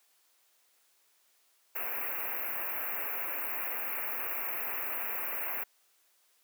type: band-stop noise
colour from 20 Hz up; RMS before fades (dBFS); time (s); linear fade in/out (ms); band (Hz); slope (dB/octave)
white; -35; 1.75-5.64; 10; 2700 to 12000; 96
effects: white hiss -69 dBFS RMS until 6.43 s + high-pass 400 Hz 12 dB/octave